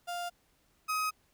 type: tone pair in turn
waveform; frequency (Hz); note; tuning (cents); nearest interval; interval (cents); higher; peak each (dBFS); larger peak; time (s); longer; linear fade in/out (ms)
35% pulse; 700 / 1262.1; F5 / D#6; +4 / +24; minor seventh; 1020; second; -33 / -28; second; 0.07-0.3 / 0.88-1.11; neither; 20
effects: pink hiss -70 dBFS RMS until 1.33 s

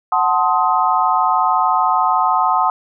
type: chord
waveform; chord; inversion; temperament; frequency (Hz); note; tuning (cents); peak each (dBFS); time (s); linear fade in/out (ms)
sine; F# diminished seventh; none; equal with one note detuned; 740 / 880 / 1046.5 / 1258.2; F#5 / A5 / C6 / Eb6; 0 / 0 / 0 / +19; -18; 0.12-2.7; 2
effects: none

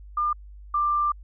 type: tone pair in turn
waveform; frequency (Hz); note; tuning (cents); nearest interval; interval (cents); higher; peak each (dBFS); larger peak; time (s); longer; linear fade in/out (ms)
sine; 1202 / 1184.8; D6 / D6; +40 / +15; unison; 25; first; -21 / -20; second; 0.17-0.33 / 0.74-1.12; second; 5
effects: added 50 Hz sine -41 dBFS peak until 1.23 s

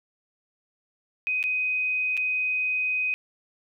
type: tone with dropouts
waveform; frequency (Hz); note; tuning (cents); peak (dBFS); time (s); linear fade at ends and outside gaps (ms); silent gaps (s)
sine; 2508; D#7; +13; -23; 1.27-3.14; 0; 1.428-1.439 / 2.169-2.175
effects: none

